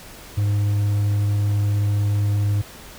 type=tone; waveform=triangle; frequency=102.6 Hz; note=G#2; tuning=21 cents flat; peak=-15 dBFS; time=0.37-2.62 s; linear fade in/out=10 ms; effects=pink hiss -41 dBFS RMS until 2.98 s